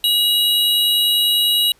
square tone pair together, 2900 / 3870 Hz, F#7 / B7, -35 / -36 cents, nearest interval perfect fourth, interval 499 cents, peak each -17 dBFS, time 0.04-1.72 s, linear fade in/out 2 ms, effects pink hiss -55 dBFS RMS until 1.79 s + resampled to 32000 Hz

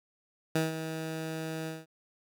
15% pulse tone with ADSR envelope, 160 Hz, D#3, 49 cents sharp, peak -18 dBFS, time 0.55-1.86 s, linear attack 5 ms, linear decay 160 ms, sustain -10 dB, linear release 190 ms, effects none

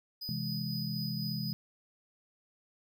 square tone with tremolo, 4978 Hz, D#8, in tune, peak -38 dBFS, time 0.21-1.53 s, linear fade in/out 10 ms, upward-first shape sine, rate 4 Hz, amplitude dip 30%
sine chord, C augmented, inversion none, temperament equal, 130.81 / 164.81 / 207.7 Hz, C3 / E3 / G#3, 0 / 0 / 0 cents, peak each -38 dBFS, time 0.29-1.53 s, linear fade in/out 0 ms
effects none

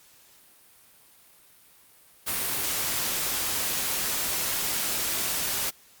white noise, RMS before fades -28 dBFS, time 2.26-5.71 s, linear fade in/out 20 ms, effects white hiss -56 dBFS RMS until 6 s + Opus 48 kbps

